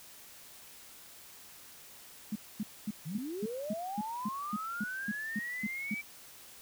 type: tone bursts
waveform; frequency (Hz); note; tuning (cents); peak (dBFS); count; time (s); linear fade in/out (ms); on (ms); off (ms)
sine; 211; G#3; +28; -31; 14; 2.32-5.944; 5; 36; 240
type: linear sweep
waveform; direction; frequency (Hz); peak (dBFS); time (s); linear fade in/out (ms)
sine; up; 138.59 to 2328; -36; 3.05-6.02; 20
effects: white hiss -53 dBFS RMS until 6.61 s